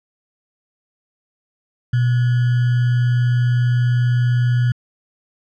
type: tone with sample-and-hold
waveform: sine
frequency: 122.4 Hz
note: B2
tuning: 15 cents flat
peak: -13 dBFS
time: 1.93-4.72 s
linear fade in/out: 5 ms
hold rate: 1575 Hz
effects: low-pass 3000 Hz 12 dB/octave